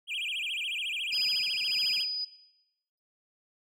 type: tone with vibrato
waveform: triangle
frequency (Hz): 2794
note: F7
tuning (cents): 0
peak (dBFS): -29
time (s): 0.07-2.06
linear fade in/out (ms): 50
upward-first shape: sine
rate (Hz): 14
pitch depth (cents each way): 290
type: tone with tremolo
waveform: sine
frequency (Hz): 4965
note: D#8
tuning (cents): -5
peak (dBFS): -25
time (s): 1.12-2.25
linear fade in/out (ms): 10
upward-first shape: sine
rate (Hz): 1.7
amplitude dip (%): 50
effects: noise-tail reverb RT60 0.9 s tail -19 dB re dry + tanh soft clip ceiling -21 dBFS